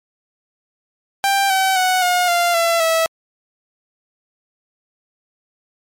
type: tone with pitch steps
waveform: sawtooth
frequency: 789 / 764.3 / 740.4 / 717.3 / 694.8 / 673.1 / 652.1 Hz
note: G5 / G5 / F#5 / F5 / F5 / E5 / E5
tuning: +11 / -44 / +1 / +46 / -9 / +36 / -19 cents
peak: -10 dBFS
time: 1.24-3.06 s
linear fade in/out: 0 ms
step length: 260 ms
effects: MP3 64 kbps